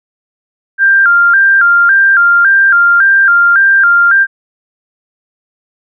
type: tone with vibrato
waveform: sine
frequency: 1487 Hz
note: F#6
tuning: 8 cents sharp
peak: -4 dBFS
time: 0.78-4.27 s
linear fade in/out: 50 ms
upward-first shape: square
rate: 1.8 Hz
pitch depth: 110 cents each way
effects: none